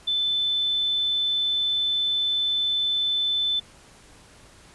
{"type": "tone", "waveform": "sine", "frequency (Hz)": 3520, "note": "A7", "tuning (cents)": 0, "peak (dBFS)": -21, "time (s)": [0.07, 3.6], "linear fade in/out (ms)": 10, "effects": ["pink hiss -51 dBFS RMS until 4.74 s", "resampled to 24000 Hz"]}